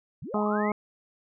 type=linear sweep; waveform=sine; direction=up; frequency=92.5 to 2217 Hz; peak=-35 dBFS; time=0.22-0.72 s; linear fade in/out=5 ms
type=harmonic tone; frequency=209.6 Hz; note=G#3; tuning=16 cents sharp; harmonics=1 / 2 / 3 / 4 / 5 / 6; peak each=-27 / -30 / -32 / -33 / -34 / -35 dBFS; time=0.34-0.72 s; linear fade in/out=2 ms
effects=none